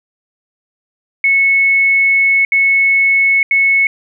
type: tone bursts at uneven times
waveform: sine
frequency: 2200 Hz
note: C#7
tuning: 14 cents flat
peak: -8 dBFS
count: 3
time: 1.24-2.45 / 2.52-3.43 / 3.51-3.87 s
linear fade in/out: 2 ms
effects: none